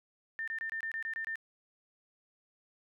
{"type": "tone bursts", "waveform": "sine", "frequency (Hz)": 1800, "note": "A6", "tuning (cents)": 39, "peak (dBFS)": -34, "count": 9, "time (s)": [0.39, 1.356], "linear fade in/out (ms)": 0, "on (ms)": 86, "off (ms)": 24, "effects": []}